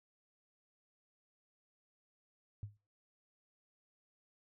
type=tone with exponential decay; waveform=sine; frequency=103.6 Hz; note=G#2; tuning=4 cents flat; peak=-37 dBFS; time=2.63-2.77 s; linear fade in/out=0 ms; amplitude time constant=30 ms; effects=noise-tail reverb RT60 0.3 s tail -23 dB re dry